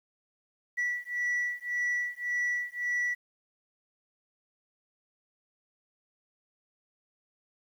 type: beating tone pair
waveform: sine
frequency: 1951 / 1952.8 Hz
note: B6 / B6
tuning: -22 / -20 cents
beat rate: 1.8 Hz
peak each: -30 dBFS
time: 0.77-3.15 s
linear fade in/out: 20 ms
effects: tanh soft clip ceiling -25 dBFS + 10-bit